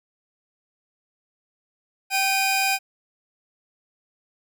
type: tone pair together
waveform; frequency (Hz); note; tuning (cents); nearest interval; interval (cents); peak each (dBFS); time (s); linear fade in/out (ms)
sawtooth; 775.2 / 2461; G5 / D#7; -20 / -20; octave + minor sixth; 2000; -19; 2.1-2.79; 50
effects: none